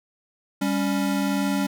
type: tone pair together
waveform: square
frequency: 197.5 / 279.3 Hz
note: G3 / C#4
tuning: +13 / +13 cents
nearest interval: tritone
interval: 600 cents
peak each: -25 dBFS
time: 0.61-1.67 s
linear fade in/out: 10 ms
effects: none